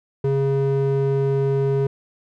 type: ring-modulated tone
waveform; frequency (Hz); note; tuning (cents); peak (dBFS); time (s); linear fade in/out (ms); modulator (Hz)
triangle; 274.3; C#4; -18; -12; 0.24-1.87; 5; 137
effects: none